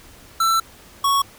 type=tone pair in turn; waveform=square; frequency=1336 / 1110.9 Hz; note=E6 / C#6; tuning=+23 / +3 cents; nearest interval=minor third; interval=320 cents; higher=first; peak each=-16 dBFS; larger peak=neither; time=0.4-0.6 / 1.04-1.22 s; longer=first; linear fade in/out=5 ms; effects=pink hiss -46 dBFS RMS until 1.38 s